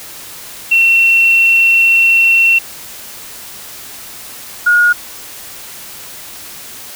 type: tone pair in turn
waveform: sine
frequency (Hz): 2714 / 1437.7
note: E7 / F6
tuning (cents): +50 / +50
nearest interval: major seventh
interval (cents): 1100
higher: first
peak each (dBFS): -6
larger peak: neither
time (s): 0.71-2.59 / 4.66-4.93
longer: first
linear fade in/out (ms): 10
effects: white hiss -31 dBFS RMS until 6.95 s